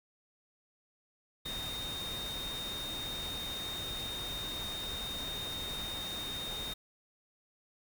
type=tone in noise; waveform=sine; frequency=3689 Hz; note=A#7; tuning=19 cents flat; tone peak=-38 dBFS; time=1.45-6.74 s; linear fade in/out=10 ms; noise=pink; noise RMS=-43 dBFS; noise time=1.45-6.74 s; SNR=+2 dB; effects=none